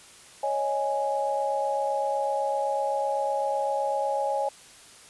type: chord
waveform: sine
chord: C# suspended second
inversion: none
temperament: equal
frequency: 554.4 / 622.3 / 830.6 Hz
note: C#5 / D#5 / G#5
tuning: 0 / 0 / 0 cents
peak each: -28 / -32 / -27 dBFS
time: 0.43-4.49 s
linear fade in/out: 5 ms
effects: white hiss -50 dBFS RMS until 5.09 s + resampled to 24000 Hz